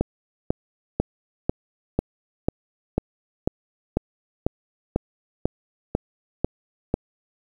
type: click train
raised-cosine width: 2 ms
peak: -6 dBFS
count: 15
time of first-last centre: 0.01-6.941 s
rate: 2.02 Hz
effects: 8-bit